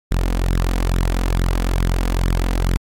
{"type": "tone with flanger", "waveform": "sawtooth", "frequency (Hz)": 43.97, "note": "F1", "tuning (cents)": 13, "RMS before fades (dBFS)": -18, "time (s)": [0.11, 2.77], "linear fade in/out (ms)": 0, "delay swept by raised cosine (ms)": [0.53, 4.13], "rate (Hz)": 2.3, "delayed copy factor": 0.55, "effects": ["AAC 48 kbps"]}